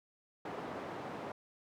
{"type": "band-pass noise", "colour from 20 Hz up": "white", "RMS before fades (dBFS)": -43, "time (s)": [0.45, 1.32], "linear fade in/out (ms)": 5, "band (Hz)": [160, 840], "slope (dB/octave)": 12, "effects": []}